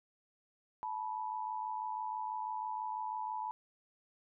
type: tone pair together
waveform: sine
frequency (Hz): 871 / 977.1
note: A5 / B5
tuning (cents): -18 / -19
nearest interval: major second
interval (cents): 199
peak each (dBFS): -39 / -39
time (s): 0.83-3.51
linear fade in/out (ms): 0
effects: none